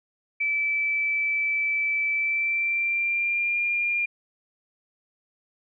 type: tone with pitch glide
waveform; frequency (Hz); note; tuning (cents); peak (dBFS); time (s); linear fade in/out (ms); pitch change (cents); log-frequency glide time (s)
sine; 2315 to 2404; D7 to D7; -25 to +40; -22; 0.4-4.06; 10; +65; 2.12-3.54
effects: none